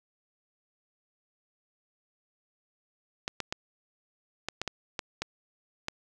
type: clicks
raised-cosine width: 0.2 ms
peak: -14 dBFS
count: 9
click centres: 3.279 / 3.403 / 3.525 / 4.486 / 4.616 / 4.677 / 4.992 / 5.22 / 5.884 s
effects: none